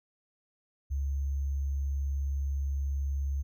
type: tone with sample-and-hold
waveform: sine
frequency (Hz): 69.5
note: C#2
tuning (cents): +5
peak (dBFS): -28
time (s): 0.9-3.43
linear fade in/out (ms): 20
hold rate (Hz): 6300
effects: none